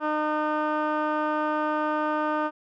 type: tone with low-pass filter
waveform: 15% pulse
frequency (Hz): 304.6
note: D#4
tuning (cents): -37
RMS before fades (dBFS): -26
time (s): 0-2.51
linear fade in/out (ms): 50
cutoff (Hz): 1500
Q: 1.9
effects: none